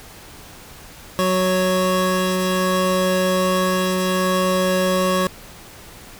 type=tone pair together; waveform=25% pulse; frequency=185.01 / 554.4 Hz; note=F#3 / C#5; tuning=0 / 0 cents; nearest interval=octave + perfect fifth; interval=1900 cents; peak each=-16 dBFS; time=1.19-5.27 s; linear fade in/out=0 ms; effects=pink hiss -41 dBFS RMS until 6.19 s